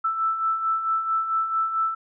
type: beating tone pair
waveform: sine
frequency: 1318.5 / 1323 Hz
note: E6 / E6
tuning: 0 / +6 cents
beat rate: 4.5 Hz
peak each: -30 / -22 dBFS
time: 0.04-1.95 s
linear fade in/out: 10 ms
effects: none